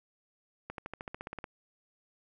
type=accelerating click train; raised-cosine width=0.5 ms; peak=-24 dBFS; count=12; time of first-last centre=0.7-1.442 s; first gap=82 ms; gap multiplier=0.96; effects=none